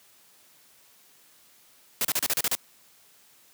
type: noise bursts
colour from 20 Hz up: white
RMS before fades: -25 dBFS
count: 8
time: 2.01-2.551 s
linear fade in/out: 0 ms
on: 37 ms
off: 35 ms
effects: white hiss -58 dBFS RMS until 3.53 s + high-pass 100 Hz 12 dB/octave